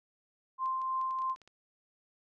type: tone with tremolo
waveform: sine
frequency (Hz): 1046.5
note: C6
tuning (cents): 0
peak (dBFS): -29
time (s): 0.58-1.36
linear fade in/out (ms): 50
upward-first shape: triangle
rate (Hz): 3.1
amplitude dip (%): 30
type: clicks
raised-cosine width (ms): 0.2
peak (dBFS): -39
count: 10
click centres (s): 0.659 / 0.817 / 1.014 / 1.109 / 1.188 / 1.22 / 1.298 / 1.361 / 1.417 / 1.476
effects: none